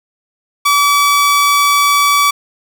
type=tone; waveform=sawtooth; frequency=1147 Hz; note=D6; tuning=41 cents flat; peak=-5 dBFS; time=0.65-2.31 s; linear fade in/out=10 ms; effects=none